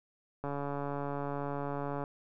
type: click train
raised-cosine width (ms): 1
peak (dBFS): -23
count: 228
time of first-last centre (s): 0.44-2.039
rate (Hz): 142
effects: none